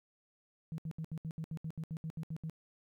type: tone bursts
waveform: sine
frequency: 160 Hz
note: D#3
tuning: 49 cents sharp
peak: -36 dBFS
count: 14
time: 0.72-2.497 s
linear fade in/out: 0 ms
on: 61 ms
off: 71 ms
effects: tanh soft clip ceiling -32 dBFS + 13-bit